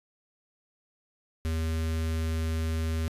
square tone with notch filter, 80.5 Hz, E2, 41 cents flat, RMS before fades -29 dBFS, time 1.45-3.08 s, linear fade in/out 0 ms, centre 810 Hz, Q 1.3, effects resampled to 32000 Hz

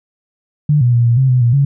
sine tone with pitch steps, 148.5 / 122 / 119.1 / 117.9 / 132.4 / 126 / 118.9 / 139.9 Hz, D3 / B2 / A#2 / A#2 / C3 / B2 / A#2 / C#3, +20 / -21 / +38 / +20 / +21 / +35 / +35 / +16 cents, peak -8 dBFS, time 0.69-1.65 s, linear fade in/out 5 ms, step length 120 ms, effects none

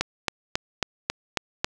click train, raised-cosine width 0.2 ms, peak -5 dBFS, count 7, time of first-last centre 0.01-1.645 s, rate 3.67 Hz, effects none

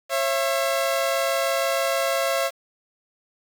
sawtooth tone pair together, 543.9 / 670 Hz, C#5 / E5, -33 / +28 cents, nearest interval major third, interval 361 cents, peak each -20 dBFS, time 0.09-2.51 s, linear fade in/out 50 ms, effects 7-bit

